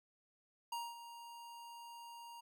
square tone with ADSR envelope, 939 Hz, A#5, 12 cents sharp, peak -39 dBFS, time 0.72-2.41 s, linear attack 5 ms, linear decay 220 ms, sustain -12 dB, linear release 12 ms, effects none

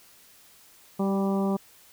harmonic tone with a mistuned harmonic, 196 Hz, G3, in tune, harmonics 1 / 2 / 3 / 4 / 5 / 6, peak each -24 / -30 / -34 / -36 / -38 / -40 dBFS, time 0.99-1.57 s, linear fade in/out 10 ms, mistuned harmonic 2, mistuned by -15 cents, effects white hiss -55 dBFS RMS until 1.92 s

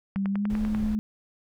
sine tone with pitch glide, 196 to 213.7 Hz, G3 to G#3, 0 to +50 cents, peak -24 dBFS, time 0.16-0.99 s, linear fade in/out 0 ms, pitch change +150 cents, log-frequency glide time 0.29-0.57 s
click train, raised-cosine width 0.5 ms, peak -21 dBFS, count 7, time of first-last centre 0.16-0.748 s, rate 10.2 Hz
brown noise, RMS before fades -34 dBFS, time 0.5-0.95 s, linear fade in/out 0 ms
effects none

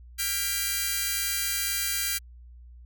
5% pulse chord, G dominant seventh, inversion third, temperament equal with one note detuned, 1396.9 / 1600 / 1975.5 / 2349 Hz, F6 / G6 / B6 / D7, 0 / +35 / 0 / 0 cents, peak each -24 / -20 / -22 / -21 dBFS, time 0.18-2.19 s, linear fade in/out 20 ms, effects added 60 Hz sine -45 dBFS peak until 2.85 s

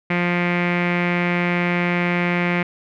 sawtooth tone with low-pass filter, 175.5 Hz, F3, 9 cents sharp, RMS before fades -20 dBFS, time 0.1-2.63 s, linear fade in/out 5 ms, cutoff 2200 Hz, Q 5.3, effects none

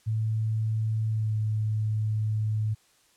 sine tone with pitch glide, 110 to 107.99 Hz, A2 to A2, 0 to -32 cents, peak -24 dBFS, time 0.06-2.75 s, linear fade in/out 20 ms, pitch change -32 cents, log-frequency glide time 1.1-1.34 s, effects white hiss -63 dBFS RMS until 3.16 s + low-pass 10000 Hz 12 dB/octave

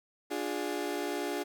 30% pulse chord, D diminished, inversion none, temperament equal with one note detuned, 293.7 / 354.3 / 415.3 Hz, D4 / F4 / Ab4, 0 / +25 / 0 cents, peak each -34 dBFS, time 0.3-1.44 s, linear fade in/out 20 ms, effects none

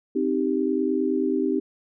sine chord, C minor, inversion none, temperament equal, 261.6 / 311.1 / 392 Hz, C4 / Eb4 / G4, 0 / 0 / 0 cents, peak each -25 dBFS, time 0.15-1.6 s, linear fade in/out 10 ms, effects none

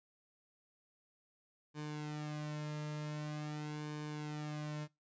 sawtooth tone with flanger, 150.6 Hz, D3, 44 cents sharp, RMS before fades -42 dBFS, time 1.74-4.88 s, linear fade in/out 50 ms, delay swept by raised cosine 1.5 to 2.7 ms, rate 0.45 Hz, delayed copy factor -0.7, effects noise-tail reverb RT60 0.2 s tail -21 dB re dry + resampled to 16000 Hz

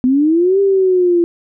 sine linear two-way sweep, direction up then down, 246.9 to 398.7 to 339.5 Hz, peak -9 dBFS, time 0.04-1.24 s, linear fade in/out 0 ms, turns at 0.6 s, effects none

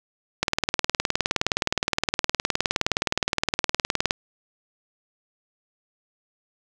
click train, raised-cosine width 0.2 ms, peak -3 dBFS, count 72, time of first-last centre 0.43-4.109 s, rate 19.3 Hz, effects none

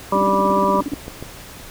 harmonic tone, 196 Hz, G3, in tune, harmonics 1 / 2 / 3 / 5 / 6, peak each -22 / -23 / -21 / -18 / -22 dBFS, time 0.12-0.81 s, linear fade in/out 5 ms
sine tone bursts, 287.1 Hz, D4, 39 cents flat, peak -21 dBFS, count 14, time 0.15-0.942 s, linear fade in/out 2 ms, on 25 ms, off 34 ms
click train, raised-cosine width 2 ms, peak -17 dBFS, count 6, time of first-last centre 0.5-1.226 s, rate 6.89 Hz
effects pink hiss -38 dBFS RMS until 1.7 s

